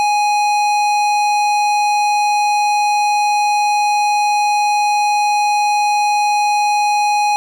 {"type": "tone with hard clipping", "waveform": "sine", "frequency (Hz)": 831, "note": "G#5", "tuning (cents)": 1, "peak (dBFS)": -14, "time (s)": [0, 7.36], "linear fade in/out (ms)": 0, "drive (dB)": 15, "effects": []}